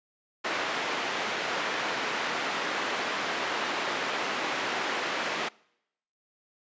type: band-pass noise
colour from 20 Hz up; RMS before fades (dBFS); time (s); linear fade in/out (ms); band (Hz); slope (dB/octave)
white; -31; 0.44-5.49; 10; 280 to 2200; 12
effects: noise-tail reverb RT60 0.8 s tail -25 dB re dry + resampled to 16000 Hz